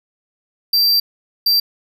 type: tone bursts at uneven times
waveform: square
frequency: 4699 Hz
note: D8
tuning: in tune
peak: -12 dBFS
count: 2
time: 0.73-1 / 1.46-1.6 s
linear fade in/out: 5 ms
effects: none